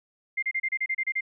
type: tone bursts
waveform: sine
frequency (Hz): 2100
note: C7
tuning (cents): +6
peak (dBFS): -24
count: 10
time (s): 0.37-1.209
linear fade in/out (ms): 10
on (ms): 56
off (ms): 31
effects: none

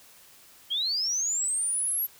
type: linear sweep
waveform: sine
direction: up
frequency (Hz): 3128 to 11790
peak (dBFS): -25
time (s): 0.7-2.07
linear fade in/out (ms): 20
effects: white hiss -54 dBFS RMS until 2.19 s

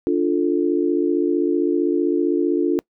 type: chord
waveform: sine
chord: D minor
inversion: none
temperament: equal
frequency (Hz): 293.7 / 349.2 / 440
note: D4 / F4 / A4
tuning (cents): 0 / 0 / 0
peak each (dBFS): -20 / -19 / -24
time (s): 0.07-2.79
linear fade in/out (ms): 0
effects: noise-tail reverb RT60 0.1 s tail -25 dB re dry

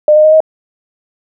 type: tone with pitch steps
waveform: sine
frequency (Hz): 604 / 612.8 / 621.7 / 630.7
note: D5 / D#5 / D#5 / D#5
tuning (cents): +48 / -27 / -2 / +23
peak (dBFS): -3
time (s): 0.08-0.404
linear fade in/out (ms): 2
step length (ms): 81
effects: none

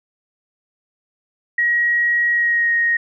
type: tone with pitch glide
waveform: sine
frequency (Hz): 1900 to 1870.6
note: A#6 to A#6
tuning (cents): +33 to +6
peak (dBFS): -14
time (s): 1.58-2.97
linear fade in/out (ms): 5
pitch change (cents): -27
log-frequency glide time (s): 2.32-2.72
effects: none

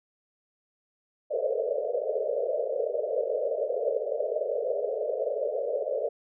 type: band-pass noise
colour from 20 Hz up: white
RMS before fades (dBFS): -29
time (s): 1.3-6.09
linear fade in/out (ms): 10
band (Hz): 430 to 630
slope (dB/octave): 96
effects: none

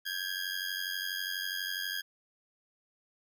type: ring-modulated tone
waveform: 20% pulse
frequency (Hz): 1633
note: G#6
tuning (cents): -30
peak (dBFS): -26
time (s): 0.05-2.02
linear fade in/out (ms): 20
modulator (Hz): 46.1
effects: none

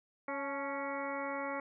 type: harmonic tone with a mistuned harmonic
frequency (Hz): 277.2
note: C#4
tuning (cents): 0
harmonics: 1 / 2 / 3 / 4 / 5 / 6 / 7 / 8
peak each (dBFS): -43 / -40 / -43 / -43 / -45 / -55 / -46 / -46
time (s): 0.28-1.6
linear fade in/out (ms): 2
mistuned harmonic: 3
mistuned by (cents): +52
effects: none

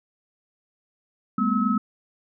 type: tone cluster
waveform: sine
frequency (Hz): 201 / 221.9 / 249.7 / 1289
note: G3 / A3 / B3 / E6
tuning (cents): +44 / +15 / +19 / -39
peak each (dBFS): -25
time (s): 1.38-1.78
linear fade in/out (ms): 5
effects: none

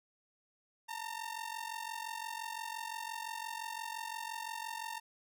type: ring-modulated tone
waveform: sawtooth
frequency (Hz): 910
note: A#5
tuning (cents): -42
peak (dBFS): -33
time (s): 0.88-5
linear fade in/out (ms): 20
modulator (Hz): 22.9
effects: none

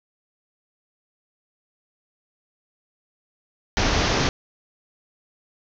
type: low-pass noise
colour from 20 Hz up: pink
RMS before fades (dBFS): -21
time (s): 3.77-4.29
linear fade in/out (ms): 0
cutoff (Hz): 6400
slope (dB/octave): 96
effects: none

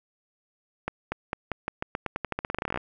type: accelerating click train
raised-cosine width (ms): 0.5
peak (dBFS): -13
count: 24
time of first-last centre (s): 0.88-2.774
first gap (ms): 240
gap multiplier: 0.88
effects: none

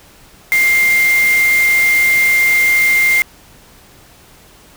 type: tone in noise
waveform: sine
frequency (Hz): 2100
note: C7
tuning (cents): +6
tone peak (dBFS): -9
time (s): 0.52-3.22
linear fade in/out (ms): 0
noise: white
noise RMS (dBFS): -23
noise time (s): 0.52-3.22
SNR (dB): +11
effects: pink hiss -44 dBFS RMS until 4.76 s

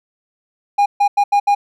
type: tone bursts at uneven times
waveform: triangle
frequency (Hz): 813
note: G#5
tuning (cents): -37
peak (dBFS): -8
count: 5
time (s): 0.78-0.86 / 1-1.08 / 1.17-1.24 / 1.32-1.4 / 1.47-1.55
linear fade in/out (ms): 10
effects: none

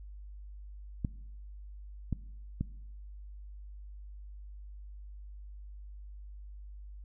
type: clicks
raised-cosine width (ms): 5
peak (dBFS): -19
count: 3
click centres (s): 1.048 / 2.127 / 2.61
effects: noise-tail reverb RT60 0.9 s tail -20 dB re dry + added 50 Hz sine -44 dBFS peak until 7.04 s

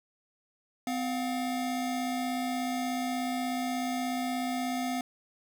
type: tone pair together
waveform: square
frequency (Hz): 255.2 / 709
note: C4 / F5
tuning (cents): -43 / +26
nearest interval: octave + tritone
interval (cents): 1769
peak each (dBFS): -32 / -35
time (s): 0.87-5.01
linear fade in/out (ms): 2
effects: none

